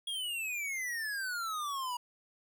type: exponential sweep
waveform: square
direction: down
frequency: 3322 to 956 Hz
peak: -35 dBFS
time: 0.07-1.97 s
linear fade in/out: 5 ms
effects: none